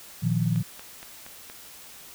sine chord, Bb suspended fourth, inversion none, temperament equal with one note detuned, 116.54 / 155.56 / 175.22 Hz, Bb2 / Eb3 / F3, 0 / 0 / +6 cents, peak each -26 dBFS, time 0.22-0.63 s, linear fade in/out 20 ms
click train, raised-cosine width 0.3 ms, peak -26 dBFS, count 5, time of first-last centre 0.56-1.499 s, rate 4.26 Hz
effects white hiss -46 dBFS RMS until 2.14 s

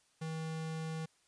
square tone, 160 Hz, D#3, 49 cents sharp, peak -38 dBFS, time 0.21-1.06 s, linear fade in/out 10 ms, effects white hiss -71 dBFS RMS until 1.27 s + resampled to 22050 Hz

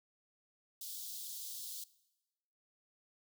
white high-pass noise, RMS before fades -45 dBFS, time 0.81-1.84 s, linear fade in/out 5 ms, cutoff 3400 Hz, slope 48 dB/octave, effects noise-tail reverb RT60 1.0 s tail -20 dB re dry

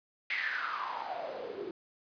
white noise with band-pass filter sweep, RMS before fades -37 dBFS, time 0.3-1.71 s, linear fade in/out 2 ms, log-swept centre 2200 to 340 Hz, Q 7.2, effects resampled to 11025 Hz

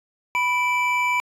triangle tone pair together, 987.8 / 2328 Hz, B5 / D7, 0 / -16 cents, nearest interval octave + minor third, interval 1484 cents, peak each -20 dBFS, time 0.35-1.2 s, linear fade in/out 0 ms, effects resampled to 32000 Hz

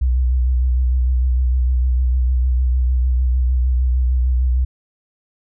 sine tone with vibrato, 62.8 Hz, B1, 30 cents sharp, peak -12 dBFS, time 0.01-4.65 s, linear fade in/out 10 ms, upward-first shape sine, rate 6.6 Hz, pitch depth 43 cents each way, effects tanh soft clip ceiling -9 dBFS

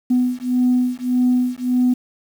sine beating tone pair, 248.7 / 250.4 Hz, B3 / B3, +12 / +24 cents, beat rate 1.7 Hz, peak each -17 dBFS, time 0.1-1.94 s, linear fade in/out 10 ms, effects tanh soft clip ceiling -9 dBFS + 7-bit

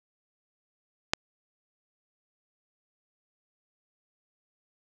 click, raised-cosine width 0.2 ms, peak -5 dBFS, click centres 1.135 s, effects none

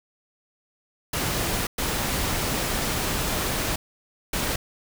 pink noise bursts at uneven times, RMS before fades -26 dBFS, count 3, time 1.13-1.67 / 1.78-3.76 / 4.33-4.56 s, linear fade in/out 5 ms, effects none

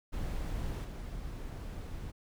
brown noise with level steps, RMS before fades -36 / -41 dBFS, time 0.12-2.12 s, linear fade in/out 20 ms, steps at 0.84 s, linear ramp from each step 5 ms, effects none

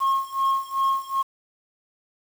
sine tone with tremolo, 1081 Hz, C#6, 44 cents flat, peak -15 dBFS, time 0-1.23 s, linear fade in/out 20 ms, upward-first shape sine, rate 2.6 Hz, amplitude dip 95%, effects tanh soft clip ceiling -17 dBFS + 7-bit

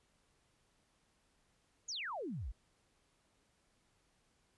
sine exponential sweep, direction down, 7090 to 43.1 Hz, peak -39 dBFS, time 1.88-2.52 s, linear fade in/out 10 ms, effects pink hiss -75 dBFS RMS until 4.57 s + resampled to 24000 Hz

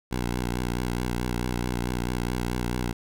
10% pulse tone with vibrato, 60.7 Hz, B1, 29 cents flat, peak -18 dBFS, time 0.11-2.93 s, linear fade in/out 10 ms, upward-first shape sine, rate 4.6 Hz, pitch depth 50 cents each way, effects none

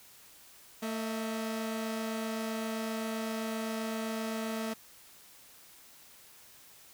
sawtooth tone pair together, 223.8 / 643.7 Hz, A3 / E5, +30 / -41 cents, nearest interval octave + tritone, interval 1829 cents, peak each -30 / -37 dBFS, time 0.82-4.74 s, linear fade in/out 10 ms, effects white hiss -56 dBFS RMS until 6.93 s

